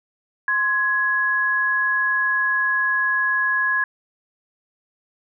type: tone pair together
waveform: sine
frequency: 1046.5 / 1674 Hz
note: C6 / G#6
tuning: 0 / +13 cents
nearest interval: minor sixth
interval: 813 cents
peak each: -25 / -18 dBFS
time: 0.48-3.84 s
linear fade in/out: 2 ms
effects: none